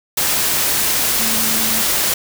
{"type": "tone in noise", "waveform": "sine", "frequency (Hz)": 222.2, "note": "A3", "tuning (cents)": 17, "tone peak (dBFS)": -26, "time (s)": [1.19, 1.82], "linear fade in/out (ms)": 5, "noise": "white", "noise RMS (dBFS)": -17, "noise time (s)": [0.17, 2.14], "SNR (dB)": -12, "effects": []}